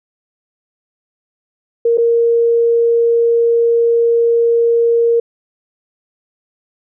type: tone with dropouts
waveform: sine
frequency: 466.2 Hz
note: A#4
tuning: in tune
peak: -9 dBFS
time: 1.85-5.2 s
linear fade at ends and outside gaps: 5 ms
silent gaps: 1.974-1.981 s
effects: none